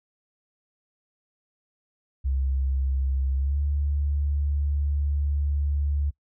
sine tone with pitch glide, 66.8 to 72.01 Hz, C2 to D2, +36 to -33 cents, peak -22 dBFS, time 2.24-6.11 s, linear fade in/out 20 ms, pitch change +131 cents, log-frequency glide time 3.36-3.59 s, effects noise-tail reverb RT60 0.1 s tail -22 dB re dry

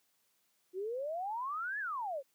sine exponential two-way sweep, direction up then down, 355.8 to 1760 to 513 Hz, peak -35 dBFS, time 0.73-2.23 s, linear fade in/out 50 ms, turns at 1.79 s, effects white hiss -75 dBFS RMS until 2.34 s + high-pass 100 Hz 12 dB/octave

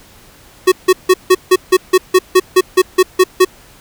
square tone bursts, 370 Hz, F#4, in tune, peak -5 dBFS, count 14, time 0.67-3.45 s, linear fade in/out 10 ms, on 50 ms, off 160 ms, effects pink hiss -43 dBFS RMS until 3.8 s

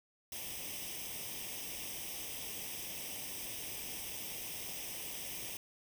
white noise with comb filter, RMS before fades -43 dBFS, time 0.32-5.57 s, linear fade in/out 2 ms, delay 0.35 ms, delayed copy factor +0.75, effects none

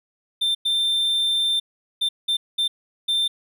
triangle tone bursts at uneven times, 3577 Hz, A7, 28 cents sharp, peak -17 dBFS, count 6, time 0.41-0.55 / 0.65-1.6 / 2.01-2.09 / 2.28-2.37 / 2.58-2.68 / 3.08-3.28 s, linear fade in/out 10 ms, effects none

